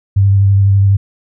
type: tone with vibrato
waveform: sine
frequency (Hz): 98.7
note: G2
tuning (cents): +12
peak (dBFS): -6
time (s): 0.16-0.97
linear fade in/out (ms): 10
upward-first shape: triangle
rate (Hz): 12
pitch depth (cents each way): 24
effects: none